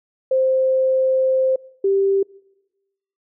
sine tone pair in turn, 523.3 / 392 Hz, C5 / G4, 0 / 0 cents, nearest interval perfect fourth, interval 500 cents, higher first, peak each -14 / -14 dBFS, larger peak neither, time 0.31-1.56 / 1.84-2.23 s, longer first, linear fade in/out 5 ms, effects noise-tail reverb RT60 1.0 s tail -24 dB re dry

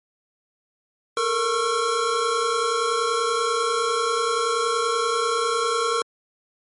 square tone cluster, 436 / 466.3 / 1095 / 1348 Hz, A4 / A#4 / C#6 / E6, -16 / +1 / -22 / +38 cents, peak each -32 / -25 / -27 / -26 dBFS, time 1.17-6.02 s, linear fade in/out 2 ms, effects MP3 48 kbps

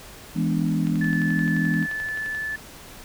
sine chord, E dominant seventh, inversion none, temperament equal, 164.81 / 207.7 / 246.9 / 293.7 Hz, E3 / G#3 / B3 / D4, 0 / 0 / 0 / 0 cents, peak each -23 / -26 / -27 / -28 dBFS, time 0.34-1.87 s, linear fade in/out 50 ms
click train, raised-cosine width 0.3 ms, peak -23 dBFS, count 18, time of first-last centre 0.87-2.348 s, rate 11.5 Hz
sine tone, 1742 Hz, A6, 18 cents flat, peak -26 dBFS, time 1.01-2.56 s, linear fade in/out 5 ms
effects pink hiss -43 dBFS RMS until 3.04 s

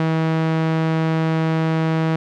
sawtooth tone with low-pass filter, 160.8 Hz, E3, 43 cents flat, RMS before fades -19 dBFS, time 0-2.16 s, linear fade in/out 2 ms, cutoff 2800 Hz, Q 0.6, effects none

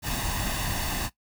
pink noise with comb filter, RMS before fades -29 dBFS, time 0.02-1.1 s, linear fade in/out 50 ms, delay 1.1 ms, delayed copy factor +0.6, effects noise-tail reverb RT60 0.1 s tail -17 dB re dry

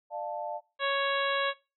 sine chord, D minor, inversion none, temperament equal with one note detuned, 597.9 / 698.5 / 880 Hz, D5 / F5 / A5, +31 / 0 / 0 cents, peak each -37 dBFS, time 0.1-0.61 s, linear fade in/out 50 ms
harmonic tone, 554.4 Hz, C#5, in tune, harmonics 1 / 2 / 3 / 4 / 5 / 6 / 7, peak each -31 / -31 / -32 / -38 / -37 / -37 / -38 dBFS, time 0.79-1.54 s, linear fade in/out 50 ms
effects noise-tail reverb RT60 0.3 s tail -21 dB re dry

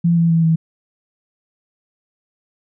sine tone with pitch steps, 170 / 167.37 / 164.78 / 162.23 Hz, F3 / E3 / E3 / E3, -46 / +27 / 0 / -27 cents, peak -11 dBFS, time 0.04-0.56 s, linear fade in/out 10 ms, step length 130 ms, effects none

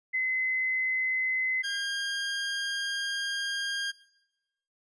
sine / 20% pulse tone pair in turn, 2042 / 1610.7 Hz, C7 / G6, -43 / +47 cents, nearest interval major third, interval 410 cents, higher first, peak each -25 dBFS, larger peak neither, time 0.13-1.63 / 1.63-3.92 s, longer second, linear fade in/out 20 ms, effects noise-tail reverb RT60 1.0 s tail -20 dB re dry + resampled to 22050 Hz

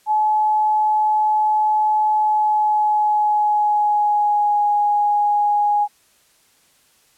sine tone with pitch glide, 855 to 828.7 Hz, A5 to G#5, -50 to -4 cents, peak -14 dBFS, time 0.06-5.88 s, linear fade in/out 50 ms, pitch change -54 cents, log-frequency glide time 2.13-4.66 s, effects white hiss -57 dBFS RMS until 7.17 s + low-pass 12000 Hz 12 dB/octave

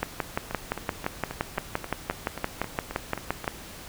two click trains, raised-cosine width 0.5 ms, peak -10 / -18 dBFS, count 21 / 12, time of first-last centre 0.03-3.478 / 0.51-3.443 s, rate 5.8 / 3.75 Hz, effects pink hiss -43 dBFS RMS until 3.88 s

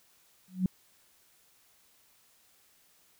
sine tone with exponential growth, 185 Hz, F#3, in tune, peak -20 dBFS, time 0.48-0.66 s, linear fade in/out 2 ms, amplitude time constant 39 ms, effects white hiss -65 dBFS RMS until 3.19 s

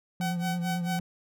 triangle tone with vibrato, 174 Hz, F3, 6 cents flat, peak -26 dBFS, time 0.2-1 s, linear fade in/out 2 ms, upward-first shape square, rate 9 Hz, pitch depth 26 cents each way
sawtooth tone with tremolo, 756 Hz, F#5, 37 cents sharp, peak -26 dBFS, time 0.21-0.99 s, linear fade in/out 0 ms, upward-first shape sine, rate 4.5 Hz, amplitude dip 95%
effects none

